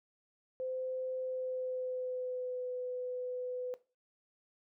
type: tone with pitch glide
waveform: sine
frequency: 515 to 500.6 Hz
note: C5 to B4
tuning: -28 to +23 cents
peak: -35 dBFS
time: 0.6-3.74 s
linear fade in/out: 0 ms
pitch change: -49 cents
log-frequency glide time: 1.19-2.71 s
effects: noise-tail reverb RT60 0.3 s tail -17 dB re dry